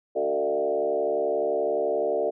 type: tone with frequency modulation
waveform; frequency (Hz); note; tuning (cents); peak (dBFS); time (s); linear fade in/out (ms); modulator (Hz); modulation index
sine; 523.3; C5; 0; -22; 0.15-2.31; 20; 71.6; 2.2
effects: none